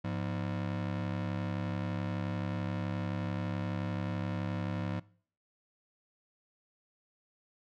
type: ring-modulated tone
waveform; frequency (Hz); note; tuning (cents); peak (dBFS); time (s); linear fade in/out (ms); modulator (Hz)
35% pulse; 138.7; C#3; +1; -28; 0.04-5; 10; 35.8
effects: noise-tail reverb RT60 0.5 s tail -22 dB re dry + low-pass 3000 Hz 12 dB/octave